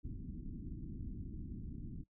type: low-pass noise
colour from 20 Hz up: pink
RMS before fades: -45 dBFS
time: 0.03-2.04 s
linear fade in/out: 20 ms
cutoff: 310 Hz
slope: 48 dB/octave
effects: noise-tail reverb RT60 0.1 s tail -20 dB re dry